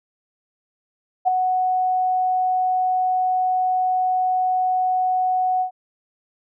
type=tone with ADSR envelope; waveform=sine; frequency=740 Hz; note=F#5; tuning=in tune; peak=-11 dBFS; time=1.25-5.71 s; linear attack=30 ms; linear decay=4 ms; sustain=-6 dB; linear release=100 ms; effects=none